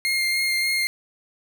30% pulse tone with vibrato, 2125 Hz, C7, 26 cents sharp, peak -18 dBFS, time 0.05-0.87 s, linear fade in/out 0 ms, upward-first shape sine, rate 3.4 Hz, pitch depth 14 cents each way, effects none

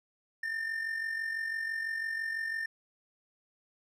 triangle tone with amplitude modulation, 1800 Hz, A6, 39 cents sharp, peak -28 dBFS, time 0.43-2.66 s, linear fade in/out 5 ms, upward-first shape sine, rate 46 Hz, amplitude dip 55%, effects none

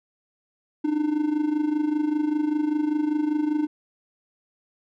triangle tone with amplitude modulation, 301.7 Hz, D4, 47 cents sharp, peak -16 dBFS, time 0.84-3.67 s, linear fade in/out 10 ms, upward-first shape sine, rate 25.1 Hz, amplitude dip 70%, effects none

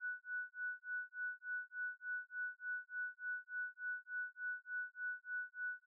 sine tone with tremolo, 1480 Hz, F#6, in tune, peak -38 dBFS, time 0-5.86 s, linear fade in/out 50 ms, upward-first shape sine, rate 3.4 Hz, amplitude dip 100%, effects none

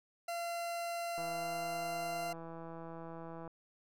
40% pulse tone with pitch glide, 685 to 689.8 Hz, F5 to F5, -34 to -22 cents, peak -36 dBFS, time 0.28-2.33 s, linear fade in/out 5 ms, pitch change +12 cents, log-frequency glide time 1.14-1.49 s
click train, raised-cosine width 1 ms, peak -34 dBFS, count 380, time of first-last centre 1.18-3.477 s, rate 165 Hz
effects none

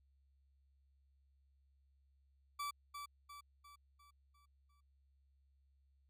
40% pulse tone with echo, 1157 Hz, D6, 26 cents flat, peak -39 dBFS, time 2.59-2.71 s, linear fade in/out 10 ms, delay 350 ms, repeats 6, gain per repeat -6 dB, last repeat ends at 4.81 s, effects added 68 Hz sine -70 dBFS peak until 6.09 s

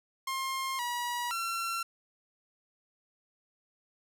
sawtooth tone with pitch steps, 1064 / 965 / 1358 Hz, C6 / B5 / F6, +29 / -40 / -49 cents, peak -28 dBFS, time 0.27-1.83 s, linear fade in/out 5 ms, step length 520 ms, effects none

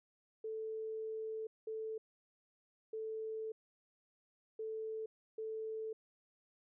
sine tone bursts at uneven times, 440 Hz, A4, in tune, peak -39 dBFS, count 5, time 0.44-1.47 / 1.67-1.98 / 2.93-3.52 / 4.59-5.06 / 5.38-5.93 s, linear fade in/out 5 ms, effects none

